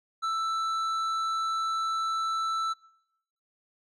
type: tone with tanh clipping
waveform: sine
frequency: 1324 Hz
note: E6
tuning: 7 cents sharp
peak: -28 dBFS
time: 0.22-2.74 s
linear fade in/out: 20 ms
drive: 9 dB
effects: noise-tail reverb RT60 0.9 s tail -24 dB re dry